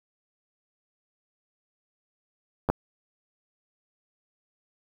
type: clicks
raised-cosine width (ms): 1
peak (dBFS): -12 / -7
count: 2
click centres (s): 2.689 / 2.7
effects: 7-bit